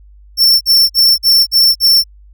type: tone bursts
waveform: 45% pulse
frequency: 5410 Hz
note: E8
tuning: 44 cents sharp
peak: -6 dBFS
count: 6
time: 0.37-2.04 s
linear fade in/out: 50 ms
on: 240 ms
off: 46 ms
effects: added 50 Hz sine -38 dBFS peak until 2.33 s